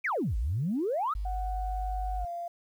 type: exponential two-way sweep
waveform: sine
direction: down then up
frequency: 2506 to 48.51 to 1358 Hz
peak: -26 dBFS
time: 0.04-1.14 s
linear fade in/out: 10 ms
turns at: 0.37 s
type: tone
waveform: sine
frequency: 50.4 Hz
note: G1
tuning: 49 cents sharp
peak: -30 dBFS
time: 1.15-2.25 s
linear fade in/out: 5 ms
type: tone with pitch glide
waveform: sine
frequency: 740 to 690.4 Hz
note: F#5 to F5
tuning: 0 to -20 cents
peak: -33 dBFS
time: 1.25-2.48 s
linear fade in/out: 5 ms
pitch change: -120 cents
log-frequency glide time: 2.17-2.28 s
effects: tanh soft clip ceiling -21 dBFS + 10-bit